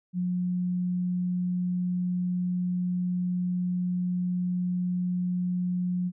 sine tone, 179.6 Hz, F3, 49 cents sharp, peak -25 dBFS, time 0.13-6.12 s, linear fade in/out 50 ms, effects none

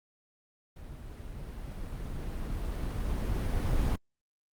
brown noise with level ramp, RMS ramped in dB -44 to -27 dBFS, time 0.76-3.96 s, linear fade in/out 5 ms, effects Opus 32 kbps

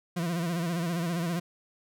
40% pulse tone with vibrato, 170.3 Hz, F3, 43 cents flat, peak -27 dBFS, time 0.16-1.4 s, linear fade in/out 10 ms, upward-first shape sine, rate 15 Hz, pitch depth 81 cents each way, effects none

